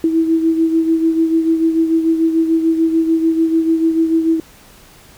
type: beating tone pair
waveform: sine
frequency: 324.8 / 331.6 Hz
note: E4 / E4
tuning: -26 / +10 cents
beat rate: 6.8 Hz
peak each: -12 / -20 dBFS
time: 0.04-4.4 s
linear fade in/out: 2 ms
effects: pink hiss -44 dBFS RMS until 5.17 s